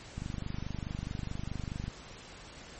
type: click train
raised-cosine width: 5 ms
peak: -24 dBFS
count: 43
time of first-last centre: 0.18-1.88 s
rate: 24.7 Hz
effects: pink hiss -49 dBFS RMS until 2.79 s + MP3 32 kbps